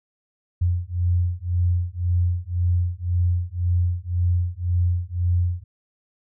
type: beating tone pair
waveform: sine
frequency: 87.31 / 89.21 Hz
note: F2 / F2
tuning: 0 / +37 cents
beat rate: 1.9 Hz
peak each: -22 dBFS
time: 0.61-5.64 s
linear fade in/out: 10 ms
effects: none